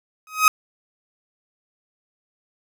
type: tone with exponential growth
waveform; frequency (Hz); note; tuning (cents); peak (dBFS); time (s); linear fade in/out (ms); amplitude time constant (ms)
30% pulse; 1262; D#6; +24; -5; 0.27-0.48; 1; 45
effects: none